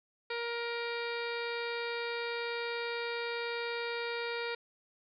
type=harmonic tone with a mistuned harmonic; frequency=470.5 Hz; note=A#4; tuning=16 cents sharp; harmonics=1 / 2 / 3 / 4 / 5 / 6 / 7 / 8 / 9 / 10; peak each=-37 / -43 / -42 / -44 / -42 / -51 / -54 / -47 / -51 / -51 dBFS; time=0.3-4.55 s; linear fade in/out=5 ms; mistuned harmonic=7; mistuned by=-18 cents; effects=none